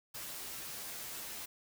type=noise with comb filter; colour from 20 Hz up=white; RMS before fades=-44 dBFS; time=0.14-1.46 s; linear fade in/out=10 ms; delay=11 ms; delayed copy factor=-0.7; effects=none